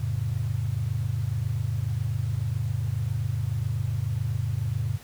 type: chord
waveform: sine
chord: F augmented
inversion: none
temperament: just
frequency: 87.31 / 109.13 / 136.42 Hz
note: F2 / A2 / C#3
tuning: 0 / -14 / -27 cents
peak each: -32 / -27 / -30 dBFS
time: 0-4.98 s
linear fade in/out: 10 ms
effects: pink hiss -49 dBFS RMS until 5.03 s